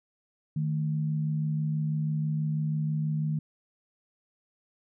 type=tone pair together; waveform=sine; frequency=153.85 / 220 Hz; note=D#3 / A3; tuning=-19 / 0 cents; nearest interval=tritone; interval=619 cents; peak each=-26 / -36 dBFS; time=0.56-3.39 s; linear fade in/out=5 ms; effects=none